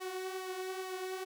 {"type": "tone with flanger", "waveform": "sawtooth", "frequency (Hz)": 373.9, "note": "F#4", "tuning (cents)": 18, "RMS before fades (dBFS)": -40, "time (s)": [0, 1.25], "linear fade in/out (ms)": 20, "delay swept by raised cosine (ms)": [1.6, 5.9], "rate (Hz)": 2.3, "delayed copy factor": 0.5, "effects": []}